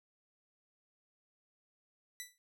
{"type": "tone with exponential decay", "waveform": "10% pulse", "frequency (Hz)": 1975.5, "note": "B6", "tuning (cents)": 0, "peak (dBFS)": -30, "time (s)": [2.2, 2.38], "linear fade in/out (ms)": 0, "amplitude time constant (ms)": 37, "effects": []}